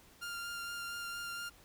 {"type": "tone with vibrato", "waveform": "sawtooth", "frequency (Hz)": 1396.9, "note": "F6", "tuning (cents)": 0, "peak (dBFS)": -36, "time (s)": [0.21, 1.5], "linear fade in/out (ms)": 20, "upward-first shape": "sine", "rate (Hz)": 4.3, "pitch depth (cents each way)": 10, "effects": ["pink hiss -61 dBFS RMS until 1.64 s"]}